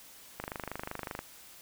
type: click train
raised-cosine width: 0.5 ms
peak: -21 dBFS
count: 21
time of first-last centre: 0.4-1.191 s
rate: 25.3 Hz
effects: white hiss -53 dBFS RMS until 1.61 s